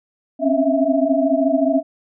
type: tone cluster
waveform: sine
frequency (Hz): 258.1 / 267.6 / 281.4 / 647 / 672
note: C4 / C4 / C#4 / E5 / E5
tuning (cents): -23 / +39 / +26 / -32 / +33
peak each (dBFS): -25 / -20 / -20 / -19 / -22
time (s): 0.39-1.83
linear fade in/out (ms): 50
effects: none